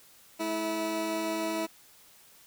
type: tone pair together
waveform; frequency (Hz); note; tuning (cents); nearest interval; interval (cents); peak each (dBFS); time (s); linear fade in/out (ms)
20% pulse; 215.1 / 325.9; A3 / E4; -39 / -20; perfect fifth; 719; -34 / -25; 0.39-1.67; 20
effects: white hiss -57 dBFS RMS until 2.46 s